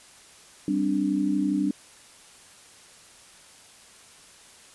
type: chord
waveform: sine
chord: G suspended fourth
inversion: none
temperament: equal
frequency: 196 / 261.6 / 293.7 Hz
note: G3 / C4 / D4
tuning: 0 / 0 / 0 cents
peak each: -27 / -29 / -24 dBFS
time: 0.68-1.71 s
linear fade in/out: 2 ms
effects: white hiss -51 dBFS RMS until 4.74 s + resampled to 24000 Hz